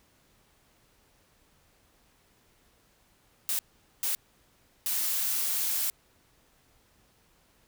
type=noise bursts at uneven times; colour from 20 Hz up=blue; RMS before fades=-29 dBFS; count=3; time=3.49-3.59 / 4.03-4.15 / 4.86-5.9 s; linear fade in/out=0 ms; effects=pink hiss -65 dBFS RMS until 7.67 s